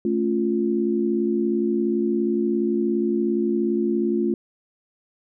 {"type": "chord", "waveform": "sine", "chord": "A augmented", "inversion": "none", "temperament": "equal", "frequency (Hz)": [220, 277.2, 349.2], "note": ["A3", "C#4", "E#4"], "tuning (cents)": [0, 0, 0], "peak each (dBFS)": [-23, -27, -22], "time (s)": [0.05, 4.34], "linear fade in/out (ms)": 2, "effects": []}